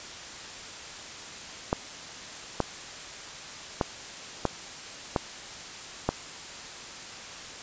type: clicks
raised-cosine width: 1 ms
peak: -9 dBFS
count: 6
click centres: 1.729 / 2.603 / 3.812 / 4.453 / 5.162 / 6.09 s
effects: white hiss -41 dBFS RMS until 7.62 s + resampled to 16000 Hz